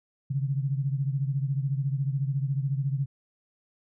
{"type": "beating tone pair", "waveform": "sine", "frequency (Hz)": [134.9, 148.9], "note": ["C#3", "D3"], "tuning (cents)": [-47, 24], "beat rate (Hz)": 14, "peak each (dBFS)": [-26, -31], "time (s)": [0.3, 3.06], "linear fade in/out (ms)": 10, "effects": []}